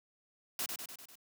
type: noise with echo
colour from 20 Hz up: white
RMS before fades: -36 dBFS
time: 0.59-0.66 s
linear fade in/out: 2 ms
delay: 99 ms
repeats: 5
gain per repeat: -4 dB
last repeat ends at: 1.155 s
effects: high-pass 150 Hz 12 dB/octave